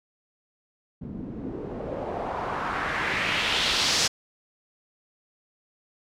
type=noise with low-pass filter sweep; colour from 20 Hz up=white; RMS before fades=-28 dBFS; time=1.01-4.08 s; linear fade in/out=10 ms; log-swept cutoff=200 to 5800 Hz; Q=1.9; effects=none